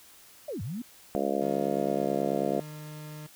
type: linear two-way sweep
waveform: sine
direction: down then up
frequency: 640 to 87.31 to 257.3 Hz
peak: -32 dBFS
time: 0.48-0.82 s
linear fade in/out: 5 ms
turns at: 0.62 s
type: harmonic tone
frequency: 69.3 Hz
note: C#2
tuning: in tune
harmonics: 3 / 4 / 5 / 6 / 7 / 8 / 9 / 10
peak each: -34 / -34 / -34 / -34 / -34 / -34 / -34 / -34 dBFS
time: 1.15-2.6 s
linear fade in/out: 0 ms
type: tone with pitch glide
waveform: 40% pulse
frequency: 155.56 to 151.83 Hz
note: D#3 to D#3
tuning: 0 to -42 cents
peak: -39 dBFS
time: 1.41-3.27 s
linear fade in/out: 10 ms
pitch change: -42 cents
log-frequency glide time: 1.91-2.08 s
effects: white hiss -54 dBFS RMS until 3.35 s